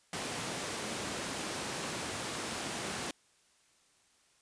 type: high-pass noise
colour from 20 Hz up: pink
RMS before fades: -38 dBFS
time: 0.13-3.11 s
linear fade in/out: 2 ms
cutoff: 160 Hz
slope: 12 dB/octave
effects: white hiss -68 dBFS RMS until 4.41 s + resampled to 22050 Hz